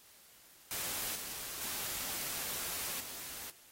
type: noise with level steps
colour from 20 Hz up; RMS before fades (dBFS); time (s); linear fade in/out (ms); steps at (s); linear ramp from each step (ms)
white; -38 / -43 / -39 / -45; 0.71-3.5; 0; 1.15 / 1.61 / 3; 5
effects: white hiss -60 dBFS RMS until 3.71 s + AAC 48 kbps